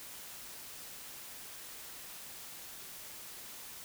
silence, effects white hiss -48 dBFS RMS until 3.84 s

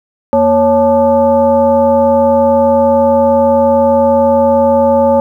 sine tone with frequency modulation, 554.4 Hz, C#5, in tune, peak -6 dBFS, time 0.33-5.2 s, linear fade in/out 0 ms, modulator 320 Hz, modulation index 0.9, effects 8-bit

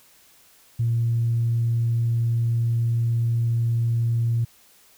sine tone, 116.54 Hz, A#2, in tune, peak -18 dBFS, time 0.79-4.45 s, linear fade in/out 10 ms, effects tanh soft clip ceiling -14 dBFS + white hiss -55 dBFS RMS until 4.97 s

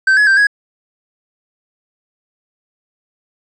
triangle tone with pitch steps, 1550 / 1689 / 1571 / 1663 Hz, G6 / G#6 / G6 / G#6, -20 / +29 / +3 / +2 cents, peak -6 dBFS, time 0.07-0.47 s, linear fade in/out 5 ms, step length 100 ms, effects resampled to 22050 Hz + 8-bit

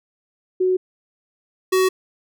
sine / square tone pair in turn, 370 / 374.7 Hz, F#4 / F#4, 0 / +22 cents, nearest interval unison, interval 22 cents, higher second, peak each -15 dBFS, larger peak neither, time 0.6-0.77 / 1.72-1.89 s, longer neither, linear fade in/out 10 ms, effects none

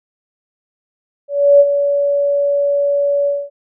sine tone with ADSR envelope, 569 Hz, C#5, 45 cents sharp, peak -3 dBFS, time 1.28-3.5 s, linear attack 320 ms, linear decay 44 ms, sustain -9 dB, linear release 230 ms, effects none

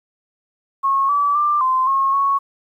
sine tone with pitch steps, 1092 / 1151 / 1185 / 1037 / 1085 / 1107 Hz, C#6 / D6 / D6 / C6 / C#6 / C#6, -26 / -35 / +15 / -16 / -37 / -3 cents, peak -14 dBFS, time 0.83-2.39 s, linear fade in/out 20 ms, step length 260 ms, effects 9-bit

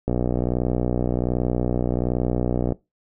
click train, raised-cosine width 2 ms, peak -9 dBFS, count 163, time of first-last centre 0.08-2.723 s, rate 61.3 Hz, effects noise-tail reverb RT60 0.2 s tail -20 dB re dry

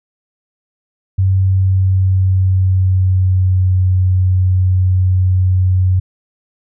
sine tone with pitch glide, 95.1 to 92.5 Hz, F#2 to F#2, +48 to 0 cents, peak -9 dBFS, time 1.18-6 s, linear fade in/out 10 ms, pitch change -48 cents, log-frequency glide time 1.37-3.81 s, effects none

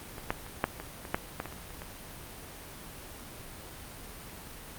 clicks, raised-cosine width 0.5 ms, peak -26 / -12 / -29 / -9 / -23 / -26 / -11 / -17 / -23 / -28 / -30 / -26 dBFS, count 12, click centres 0.182 / 0.305 / 0.465 / 0.641 / 0.8 / 1.052 / 1.145 / 1.401 / 1.457 / 1.525 / 1.705 / 1.819 s, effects pink hiss -45 dBFS RMS until 4.78 s + Opus 32 kbps

